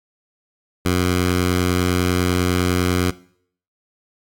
10% pulse tone with notch filter, 90 Hz, F#2, 47 cents flat, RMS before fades -18 dBFS, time 0.85-3.11 s, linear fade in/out 10 ms, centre 590 Hz, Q 2, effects noise-tail reverb RT60 0.6 s tail -21 dB re dry + AAC 64 kbps

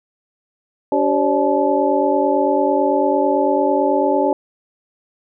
sine tone cluster, 286.6 / 382.1 / 542 / 591 / 863 Hz, D4 / G4 / C#5 / D5 / A5, -42 / -44 / -39 / +11 / -34 cents, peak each -20 dBFS, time 0.92-4.33 s, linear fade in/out 2 ms, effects none

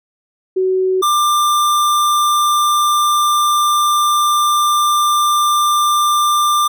sine / square tone pair in turn, 374.8 / 1189.9 Hz, F#4 / D6, +22 / +22 cents, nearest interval octave + minor sixth, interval 2000 cents, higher second, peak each -12 dBFS, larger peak neither, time 0.56-1.02 / 1.02-6.68 s, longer second, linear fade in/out 10 ms, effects none

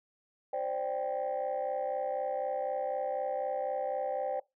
sine chord, C suspended second, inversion none, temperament equal, 523.3 / 587.3 / 784 Hz, C5 / D5 / G5, 0 / 0 / 0 cents, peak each -34 dBFS, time 0.53-4.4 s, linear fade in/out 5 ms, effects noise-tail reverb RT60 0.2 s tail -22 dB re dry + tanh soft clip ceiling -25 dBFS

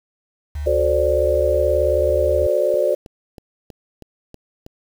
sine tone with pitch glide, 73.2 to 76.71 Hz, D2 to D#2, -5 to -24 cents, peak -23 dBFS, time 0.55-2.47 s, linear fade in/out 5 ms, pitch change +81 cents, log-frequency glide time 1.1-2.32 s
sine chord, D dominant seventh, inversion first, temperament just, 367.1 / 440.5 / 528.6 / 587.3 Hz, F#4 / A4 / C5 / D5, -14 / +2 / +18 / 0 cents, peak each -23 / -24 / -20 / -18 dBFS, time 0.66-2.95 s, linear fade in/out 10 ms
click train, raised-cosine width 2 ms, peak -25 dBFS, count 9, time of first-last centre 2.1-4.664 s, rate 3.12 Hz
effects 7-bit

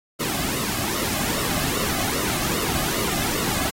pink noise with flanger, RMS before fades -25 dBFS, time 0.19-3.71 s, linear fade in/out 20 ms, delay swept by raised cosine 1.2 to 2.2 ms, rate 2.5 Hz, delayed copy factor -0.7, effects AAC 48 kbps

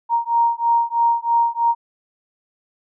sine beating tone pair, 932.3 / 935.4 Hz, A#5 / A#5, 0 / +6 cents, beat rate 3.1 Hz, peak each -18 dBFS, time 0.09-1.75 s, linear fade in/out 50 ms, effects none

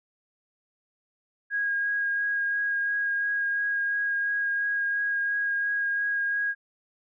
sine tone with vibrato, 1637 Hz, G#6, 25 cents flat, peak -24 dBFS, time 1.5-6.55 s, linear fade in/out 50 ms, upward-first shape sine, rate 2.9 Hz, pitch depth 12 cents each way, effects none

